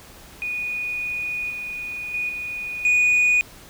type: tone with level steps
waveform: sine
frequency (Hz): 2466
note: D#7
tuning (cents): -16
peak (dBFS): -24 / -28 / -22 / -27 / -12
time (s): 0.42-3.41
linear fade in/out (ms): 0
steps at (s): 1.5 / 2.14 / 2.29 / 2.85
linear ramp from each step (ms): 2
effects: tanh soft clip ceiling -14 dBFS + pink hiss -45 dBFS RMS until 3.69 s